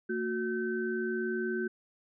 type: tone cluster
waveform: sine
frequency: 227.1 / 366.4 / 1536 Hz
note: A#3 / F#4 / G6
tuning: -45 / -17 / -36 cents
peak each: -35 / -32 / -37 dBFS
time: 0.09-1.68 s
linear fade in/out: 10 ms
effects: none